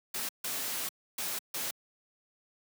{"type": "noise bursts at uneven times", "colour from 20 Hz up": "white", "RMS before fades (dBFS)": -35, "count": 4, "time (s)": [[0.14, 0.29], [0.44, 0.89], [1.18, 1.39], [1.54, 1.71]], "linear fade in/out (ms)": 5, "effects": ["high-pass 150 Hz 12 dB/octave"]}